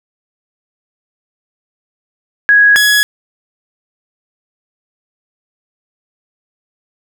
sine / sawtooth tone pair in turn, 1661.2 / 1680.5 Hz, G#6 / G#6, 0 / +20 cents, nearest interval unison, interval 20 cents, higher second, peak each -4 dBFS, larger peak neither, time 2.49-2.76 / 2.76-3.03 s, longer neither, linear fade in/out 0 ms, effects none

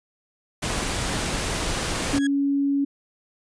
pink noise, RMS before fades -26 dBFS, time 0.62-2.19 s, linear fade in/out 10 ms
35% pulse tone with exponential growth, 1661.2 Hz, G#6, in tune, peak -24 dBFS, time 2.04-2.27 s, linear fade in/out 5 ms, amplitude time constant 50 ms
sine tone, 280 Hz, C#4, 18 cents sharp, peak -19 dBFS, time 2.13-2.85 s, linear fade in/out 10 ms
effects resampled to 22050 Hz

